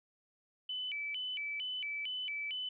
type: tone with vibrato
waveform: sine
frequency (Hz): 2637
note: E7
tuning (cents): 0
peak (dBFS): -36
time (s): 0.69-2.69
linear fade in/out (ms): 5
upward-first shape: square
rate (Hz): 2.2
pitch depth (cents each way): 230
effects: none